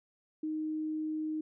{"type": "tone", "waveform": "sine", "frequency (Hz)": 310.8, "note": "D#4", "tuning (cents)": -2, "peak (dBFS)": -32, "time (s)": [0.43, 1.41], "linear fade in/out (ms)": 5, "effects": []}